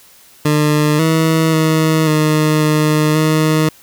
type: tone with pitch steps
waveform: 20% pulse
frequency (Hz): 150.4 / 160.7 / 158.4 / 154 / 153.1 / 156.2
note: D3 / E3 / D#3 / D#3 / D#3 / D#3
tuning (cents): +42 / -44 / +31 / -17 / -28 / +7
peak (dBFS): -6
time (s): 0.45-3.69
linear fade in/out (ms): 5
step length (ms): 540
effects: white hiss -45 dBFS RMS until 3.82 s